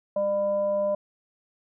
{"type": "tone with frequency modulation", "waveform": "sine", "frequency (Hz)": 600, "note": "D5", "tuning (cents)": 37, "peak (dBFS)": -22, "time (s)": [0.16, 0.95], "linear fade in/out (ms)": 5, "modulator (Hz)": 399, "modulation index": 0.35, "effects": []}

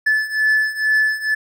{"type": "beating tone pair", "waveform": "triangle", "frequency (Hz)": [1735, 1737.2], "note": ["A6", "A6"], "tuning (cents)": [-25, -23], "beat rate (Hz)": 2.2, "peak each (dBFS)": [-18, -15], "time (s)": [0.06, 1.35], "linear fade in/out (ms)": 10, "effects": []}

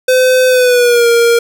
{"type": "tone with pitch glide", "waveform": "square", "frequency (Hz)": [511, 468.6], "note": ["C5", "A#4"], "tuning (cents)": [-41, 9], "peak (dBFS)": -7, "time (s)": [0.08, 1.39], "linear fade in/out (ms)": 5, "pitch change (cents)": -150, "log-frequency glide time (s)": [0.48, 1.08], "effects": []}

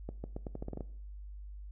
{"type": "accelerating click train", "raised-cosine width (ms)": 2, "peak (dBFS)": -26, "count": 10, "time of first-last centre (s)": [0.09, 0.807], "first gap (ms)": 150, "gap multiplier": 0.83, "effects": ["noise-tail reverb RT60 0.6 s tail -19 dB re dry", "added 50 Hz sine -43 dBFS peak until 1.71 s"]}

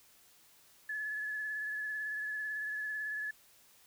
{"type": "tone with vibrato", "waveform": "sine", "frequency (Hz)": 1713, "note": "A6", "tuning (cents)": -47, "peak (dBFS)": -35, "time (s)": [0.89, 3.31], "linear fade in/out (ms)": 5, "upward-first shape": "sine", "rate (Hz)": 18, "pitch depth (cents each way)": 23, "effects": ["white hiss -63 dBFS RMS until 3.86 s"]}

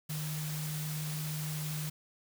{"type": "tone in noise", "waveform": "sine", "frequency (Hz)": 153.1, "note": "D#3", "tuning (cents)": -28, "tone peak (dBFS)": -35, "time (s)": [0.09, 1.9], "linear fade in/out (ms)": 10, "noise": "white", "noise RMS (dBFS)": -42, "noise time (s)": [0.09, 1.9], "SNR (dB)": 4, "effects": []}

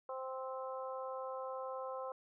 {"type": "harmonic tone", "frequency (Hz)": 261.6, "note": "C4", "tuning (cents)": 0, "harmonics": [2, 3, 4, 5], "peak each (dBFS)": [-42, -48, -46, -50], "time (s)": [0.09, 2.12], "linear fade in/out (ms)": 2, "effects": []}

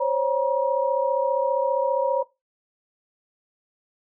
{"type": "tone cluster", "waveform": "sine", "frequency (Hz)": [527, 562, 954], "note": ["C5", "C#5", "A#5"], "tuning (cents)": [12, 24, 40], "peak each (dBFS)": -24, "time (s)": [0, 2.23], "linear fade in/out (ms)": 10, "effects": ["noise-tail reverb RT60 0.2 s tail -17 dB re dry"]}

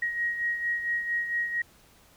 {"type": "beating tone pair", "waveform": "sine", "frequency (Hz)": [1889, 1893.4], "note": ["A#6", "A#6"], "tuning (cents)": [22, 26], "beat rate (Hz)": 4.4, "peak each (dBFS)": [-27, -35], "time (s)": [0.02, 1.62], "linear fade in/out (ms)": 5, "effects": ["pink hiss -58 dBFS RMS until 2.16 s"]}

